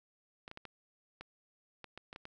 clicks, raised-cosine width 0.3 ms, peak -30 dBFS, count 10, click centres 0.479 / 0.514 / 0.574 / 0.653 / 1.21 / 1.843 / 1.976 / 2.129 / 2.161 / 2.254 s, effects none

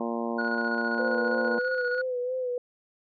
harmonic tone, 116.54 Hz, A#2, in tune, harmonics 2 / 3 / 4 / 5 / 6 / 7 / 8 / 9, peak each -31 / -35 / -36 / -36 / -38 / -41 / -40 / -40 dBFS, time 0-1.59 s, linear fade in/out 5 ms
triangle tone with tremolo, 1452 Hz, F#6, 33 cents flat, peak -25 dBFS, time 0.38-2.02 s, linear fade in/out 10 ms, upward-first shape square, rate 15 Hz, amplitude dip 40%
sine tone with vibrato, 503 Hz, B4, 32 cents sharp, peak -27 dBFS, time 0.99-2.58 s, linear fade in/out 2 ms, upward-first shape sine, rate 3.1 Hz, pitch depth 46 cents each way
effects resampled to 11025 Hz

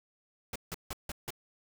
pink noise bursts, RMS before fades -38 dBFS, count 5, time 0.53-1.305 s, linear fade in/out 2 ms, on 27 ms, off 160 ms, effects none

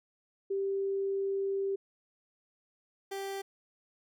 sine / 30% pulse tone pair in turn, 392 / 392 Hz, G4 / G4, 0 / 0 cents, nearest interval unison, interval 0 cents, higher neither, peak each -29 / -33 dBFS, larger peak first, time 0.5-1.76 / 3.11-3.42 s, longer first, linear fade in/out 10 ms, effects none

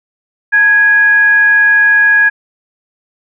sine tone with frequency modulation, 1661.2 Hz, G#6, in tune, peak -5 dBFS, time 0.52-2.3 s, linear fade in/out 20 ms, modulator 764 Hz, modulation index 0.22, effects none

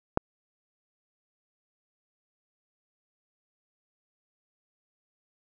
click, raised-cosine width 1 ms, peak -8 dBFS, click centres 0.174 s, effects none

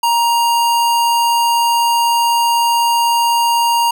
square tone, 938 Hz, A#5, 11 cents sharp, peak -12 dBFS, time 0.03-3.91 s, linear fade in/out 5 ms, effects none

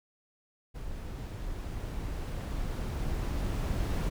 brown noise with level ramp, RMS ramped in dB -40 to -29 dBFS, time 0.74-4.1 s, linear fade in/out 20 ms, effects none

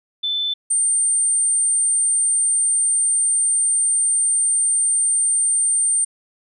sine tone pair in turn, 3520 / 8870 Hz, A7 / C#9, 0 / 0 cents, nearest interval octave + major third, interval 1600 cents, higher second, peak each -19 / -15 dBFS, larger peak second, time 0.23-0.54 / 0.7-6.05 s, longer second, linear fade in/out 10 ms, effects none

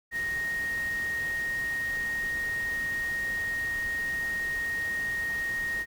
sine tone in noise, 1864.7 Hz, A#6, in tune, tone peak -28 dBFS, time 0.11-5.86 s, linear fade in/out 50 ms, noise pink, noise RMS -43 dBFS, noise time 0.11-5.86 s, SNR +12 dB, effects none

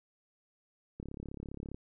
click train, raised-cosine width 3 ms, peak -29 dBFS, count 27, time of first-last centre 1-1.745 s, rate 34.9 Hz, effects none

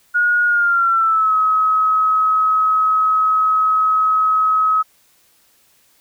sine tone with pitch glide, 1442 to 1277.3 Hz, F#6 to D#6, -45 to +45 cents, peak -12 dBFS, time 0.14-4.83 s, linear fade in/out 20 ms, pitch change -210 cents, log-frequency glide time 0.46-1.35 s, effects white hiss -56 dBFS RMS until 6 s

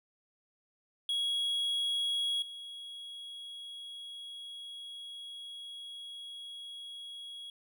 triangle tone with level steps, 3322 Hz, G#7, in tune, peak -28 / -41 dBFS, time 1.09-7.5 s, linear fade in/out 2 ms, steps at 2.42 s, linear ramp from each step 2 ms, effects none

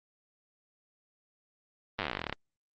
slowing click train, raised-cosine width 0.3 ms, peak -15 dBFS, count 20, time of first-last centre 1.99-2.326 s, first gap 9 ms, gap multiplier 1.07, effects low-pass 4000 Hz 12 dB/octave + Opus 24 kbps

